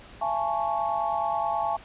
sine chord, A major seventh, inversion second, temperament equal with one note detuned, 676.2 / 830.6 / 880 / 1108.7 Hz, E5 / G#5 / A5 / C#6, +44 / 0 / 0 / 0 cents, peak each -30 / -28 / -30 / -32 dBFS, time 0.21-1.77 s, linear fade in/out 10 ms, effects pink hiss -48 dBFS RMS until 1.84 s + resampled to 8000 Hz

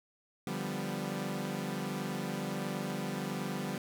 sawtooth chord, G dominant seventh, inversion second, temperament equal, 146.83 / 174.61 / 196 / 246.9 Hz, D3 / F3 / G3 / B3, 0 / 0 / 0 / 0 cents, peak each -37 / -37 / -34 / -37 dBFS, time 0.47-3.78 s, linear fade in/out 2 ms, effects none

